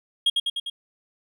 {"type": "tone with echo", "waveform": "triangle", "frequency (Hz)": 3261, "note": "G#7", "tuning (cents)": -32, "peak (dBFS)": -15, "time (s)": [0.26, 0.3], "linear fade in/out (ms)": 5, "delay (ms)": 100, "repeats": 4, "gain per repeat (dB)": -3, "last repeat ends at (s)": 0.7, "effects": []}